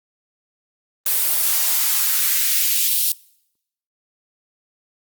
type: noise with high-pass filter sweep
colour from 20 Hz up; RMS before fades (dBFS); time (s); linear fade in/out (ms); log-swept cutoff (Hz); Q
blue; -18; 1.06-3.12; 2; 360 to 4000; 1.4
effects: noise-tail reverb RT60 0.8 s tail -24 dB re dry + Opus 32 kbps